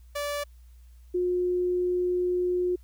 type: tone pair in turn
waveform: sawtooth / sine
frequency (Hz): 580 / 359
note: D5 / F4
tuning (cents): -22 / +48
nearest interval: minor sixth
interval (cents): 830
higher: first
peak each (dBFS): -25 / -23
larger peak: second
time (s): 0.15-0.44 / 1.14-2.76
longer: second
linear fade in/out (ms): 10
effects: added 60 Hz sine -48 dBFS peak until 2.83 s + white hiss -68 dBFS RMS until 2.83 s